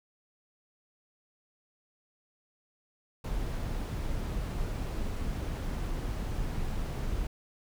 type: noise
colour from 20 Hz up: brown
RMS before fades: -33 dBFS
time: 3.24-7.27 s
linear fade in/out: 5 ms
effects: none